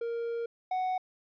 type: tone pair in turn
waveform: triangle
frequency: 466.2 / 742.1 Hz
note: A#4 / F#5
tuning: 0 / +5 cents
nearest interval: minor sixth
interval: 805 cents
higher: second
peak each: -29 / -26 dBFS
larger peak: second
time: 0.01-0.46 / 0.71-0.98 s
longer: first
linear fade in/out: 5 ms
effects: resampled to 11025 Hz